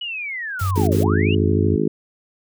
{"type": "linear two-way sweep", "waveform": "sine", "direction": "down then up", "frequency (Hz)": [2960, 373.9, 2960], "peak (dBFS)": -25, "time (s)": [0.01, 1.35], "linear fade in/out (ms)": 5, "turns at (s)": 0.99}
{"type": "noise bursts", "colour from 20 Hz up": "white", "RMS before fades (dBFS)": -35, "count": 3, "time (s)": [0.59, 1.036], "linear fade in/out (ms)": 5, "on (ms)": 120, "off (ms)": 43}
{"type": "tone with vibrato", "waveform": "sine", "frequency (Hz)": 93, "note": "F#2", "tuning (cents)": 9, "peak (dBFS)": -18, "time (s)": [0.61, 1.76], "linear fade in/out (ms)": 5, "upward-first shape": "square", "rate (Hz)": 3.2, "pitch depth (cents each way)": 27}
{"type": "harmonic tone", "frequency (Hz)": 53, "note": "G#1", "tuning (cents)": 36, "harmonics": [3, 4, 5, 6, 7, 8], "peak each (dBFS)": [-24, -24, -24, -24, -24, -24], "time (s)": [0.76, 1.88], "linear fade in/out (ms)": 5}
{"effects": []}